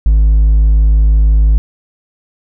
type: tone with hard clipping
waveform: sine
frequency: 53 Hz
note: G#1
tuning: 36 cents sharp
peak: -6 dBFS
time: 0.06-1.58 s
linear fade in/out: 0 ms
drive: 2 dB
effects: none